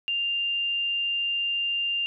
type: tone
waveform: sine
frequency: 2794 Hz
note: F7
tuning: in tune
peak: -24 dBFS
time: 0.08-2.06 s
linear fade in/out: 0 ms
effects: none